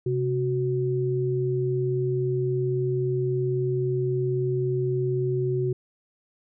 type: tone pair together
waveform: sine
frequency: 131.23 / 370 Hz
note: C3 / F#4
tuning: +6 / 0 cents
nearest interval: octave + tritone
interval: 1794 cents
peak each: -25 dBFS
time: 0.06-5.73 s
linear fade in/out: 5 ms
effects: none